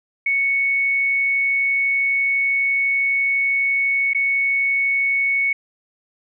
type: tone with dropouts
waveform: sine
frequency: 2217 Hz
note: C#7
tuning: in tune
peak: -16 dBFS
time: 0.26-5.53 s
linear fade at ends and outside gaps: 5 ms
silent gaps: 4.134-4.147 s
effects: none